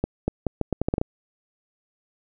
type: accelerating click train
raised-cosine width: 2 ms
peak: -9 dBFS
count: 10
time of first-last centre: 0.04-1.014 s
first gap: 240 ms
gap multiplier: 0.78
effects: none